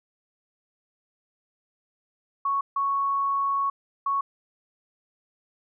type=tone bursts at uneven times; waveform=sine; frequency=1108.7 Hz; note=C#6; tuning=in tune; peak=-22 dBFS; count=3; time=2.45-2.61 / 2.76-3.7 / 4.06-4.21 s; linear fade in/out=5 ms; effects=none